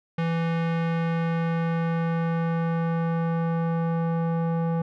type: tone with low-pass filter sweep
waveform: square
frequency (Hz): 166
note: E3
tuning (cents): +12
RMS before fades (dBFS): -25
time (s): 0.18-4.82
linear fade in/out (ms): 5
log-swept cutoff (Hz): 2500 to 930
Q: 1.1
effects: none